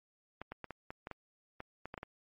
clicks, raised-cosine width 0.5 ms, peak -27 dBFS, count 12, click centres 0.416 / 0.52 / 0.643 / 0.707 / 0.905 / 1.071 / 1.113 / 1.604 / 1.856 / 1.941 / 1.978 / 2.031 s, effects MP3 32 kbps

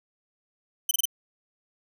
10% pulse tone bursts, 3042 Hz, F#7, 47 cents sharp, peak -12 dBFS, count 4, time 0.89-1.055 s, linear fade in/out 5 ms, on 21 ms, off 27 ms, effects none

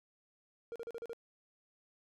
triangle tone bursts, 466.2 Hz, A#4, in tune, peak -38 dBFS, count 6, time 0.72-1.132 s, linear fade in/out 0 ms, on 37 ms, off 38 ms, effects none

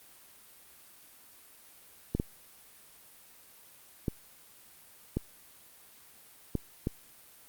clicks, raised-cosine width 3 ms, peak -16 dBFS, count 6, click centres 2.15 / 2.199 / 4.082 / 5.17 / 6.553 / 6.871 s, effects white hiss -56 dBFS RMS until 7.48 s + Opus 32 kbps

